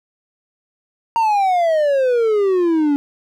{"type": "exponential sweep", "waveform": "triangle", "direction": "down", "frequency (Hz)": [932.3, 280.9], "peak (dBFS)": -11, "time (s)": [1.16, 2.96], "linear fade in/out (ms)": 0, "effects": []}